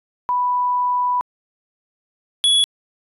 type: tone pair in turn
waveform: sine / square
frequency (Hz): 988 / 3381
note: B5 / G#7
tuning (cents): 0 / +30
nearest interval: octave + major sixth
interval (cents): 2130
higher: second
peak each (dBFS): -16 / -13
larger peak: second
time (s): 0.29-1.21 / 2.44-2.64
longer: first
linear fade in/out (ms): 0
effects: resampled to 32000 Hz